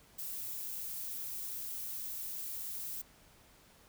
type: noise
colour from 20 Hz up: violet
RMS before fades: -41 dBFS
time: 0.18-3.02 s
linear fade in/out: 10 ms
effects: pink hiss -62 dBFS RMS until 3.88 s